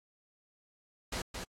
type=noise with echo; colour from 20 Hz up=pink; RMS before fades=-36 dBFS; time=1.12-1.22 s; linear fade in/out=5 ms; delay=220 ms; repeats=1; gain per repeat=-4 dB; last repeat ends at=1.44 s; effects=low-pass 9000 Hz 12 dB/octave + AAC 64 kbps